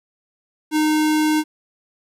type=tone; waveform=square; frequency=307.6 Hz; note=D#4; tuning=20 cents flat; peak=-16 dBFS; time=0.71-1.44 s; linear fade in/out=50 ms; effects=resampled to 32000 Hz + 9-bit